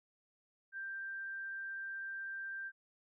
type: tone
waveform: sine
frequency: 1577 Hz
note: G6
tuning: 10 cents sharp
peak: -40 dBFS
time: 0.72-2.72 s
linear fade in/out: 50 ms
effects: none